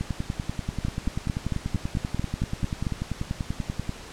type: two click trains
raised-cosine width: 5 ms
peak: -13 / -15 dBFS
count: 10 / 41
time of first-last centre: 0.85-2.868 / 0.01-3.893 s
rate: 4.46 / 10.3 Hz
effects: pink hiss -42 dBFS RMS until 4.12 s + low-pass 8000 Hz 12 dB/octave